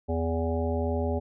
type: harmonic tone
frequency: 82.41 Hz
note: E2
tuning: in tune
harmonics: 1 / 3 / 5 / 7 / 9 / 10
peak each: -28 / -32 / -32 / -33 / -38 / -40 dBFS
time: 0.08-1.2 s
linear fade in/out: 20 ms
effects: none